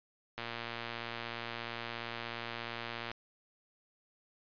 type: click train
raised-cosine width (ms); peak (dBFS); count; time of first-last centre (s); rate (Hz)
0.3; -23; 321; 0.38-3.115; 117
effects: resampled to 11025 Hz